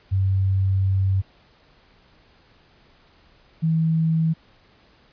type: tone pair in turn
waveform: sine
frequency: 96 / 161.45 Hz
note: G2 / E3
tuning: -36 / -36 cents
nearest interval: major sixth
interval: 900 cents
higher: second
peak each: -17 dBFS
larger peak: neither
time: 0.11-1.22 / 3.62-4.34 s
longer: first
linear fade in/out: 20 ms
effects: pink hiss -56 dBFS RMS until 5.12 s + resampled to 11025 Hz